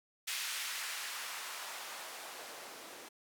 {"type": "noise with band-pass filter sweep", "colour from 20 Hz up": "blue", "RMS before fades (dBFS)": -43, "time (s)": [0.27, 3.09], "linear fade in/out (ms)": 10, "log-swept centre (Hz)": [2300, 380], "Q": 0.97, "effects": []}